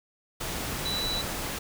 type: tone in noise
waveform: sine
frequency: 3951 Hz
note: B7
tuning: in tune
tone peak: -29 dBFS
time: 0.85-1.22 s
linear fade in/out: 10 ms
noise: pink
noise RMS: -33 dBFS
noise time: 0.4-1.59 s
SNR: +1 dB
effects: none